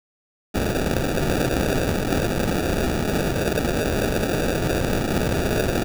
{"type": "noise with sample-and-hold", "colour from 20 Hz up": "white", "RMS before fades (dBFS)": -22, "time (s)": [0.54, 5.84], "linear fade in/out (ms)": 10, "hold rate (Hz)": 1050, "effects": []}